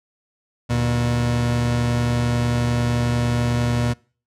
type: tone pair together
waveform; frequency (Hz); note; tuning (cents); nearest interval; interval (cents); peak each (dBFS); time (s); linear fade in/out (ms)
30% pulse; 75.6 / 120.01; D#2 / B2; -49 / -49; minor sixth; 800; -25 / -16; 0.69-3.94; 20
effects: noise-tail reverb RT60 0.4 s tail -24 dB re dry + low-pass 9000 Hz 12 dB/octave